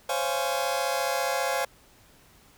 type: chord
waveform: sawtooth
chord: Db major seventh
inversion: third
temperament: just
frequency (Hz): 519.7 / 554.4 / 693 / 831.5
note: C5 / Db5 / F5 / Ab5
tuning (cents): -12 / 0 / -14 / +2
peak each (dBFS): -27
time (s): 0.09-1.65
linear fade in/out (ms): 5
effects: pink hiss -57 dBFS RMS until 2.57 s